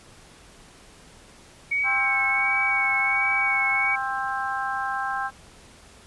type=tone with vibrato; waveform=sine; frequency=2236 Hz; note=C#7; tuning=14 cents sharp; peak=-21 dBFS; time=1.71-3.96 s; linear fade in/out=10 ms; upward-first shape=sine; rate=1.4 Hz; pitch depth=29 cents each way
type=harmonic tone; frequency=264.5 Hz; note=C4; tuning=19 cents sharp; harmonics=3 / 4 / 5 / 6; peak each=-29 / -31 / -32 / -30 dBFS; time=1.83-5.31 s; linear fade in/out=50 ms
effects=pink hiss -50 dBFS RMS until 6.06 s + resampled to 24000 Hz